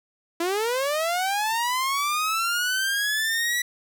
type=linear sweep; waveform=sawtooth; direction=up; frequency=329.6 to 1959 Hz; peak=-19 dBFS; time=0.4-3.62 s; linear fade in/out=5 ms; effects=none